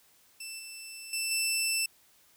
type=tone with level steps; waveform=15% pulse; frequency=2662 Hz; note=E7; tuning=16 cents sharp; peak=-32 / -35 / -23 / -20 dBFS; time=0.4-1.86 s; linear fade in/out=5 ms; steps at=0.59 / 1.13 / 1.31 s; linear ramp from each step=2 ms; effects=white hiss -63 dBFS RMS until 2.36 s